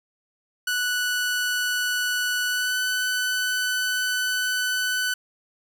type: tone with pitch glide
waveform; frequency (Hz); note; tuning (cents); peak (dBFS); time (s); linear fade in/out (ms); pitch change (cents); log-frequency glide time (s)
sawtooth; 1480 to 1500.7; F#6 to F#6; 0 to +24; -19; 0.67-5.14; 5; +24; 2.47-2.77
effects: 10-bit